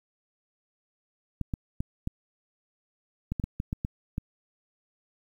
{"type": "clicks", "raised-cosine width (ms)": 5, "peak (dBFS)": -17, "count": 11, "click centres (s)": [1.413, 1.538, 1.805, 2.074, 3.32, 3.398, 3.44, 3.601, 3.729, 3.849, 4.181], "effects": ["9-bit"]}